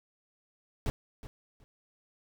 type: noise with echo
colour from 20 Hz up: brown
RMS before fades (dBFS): -30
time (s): 0.86-0.9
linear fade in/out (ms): 0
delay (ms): 370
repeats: 2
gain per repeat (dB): -14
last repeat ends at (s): 1.64
effects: none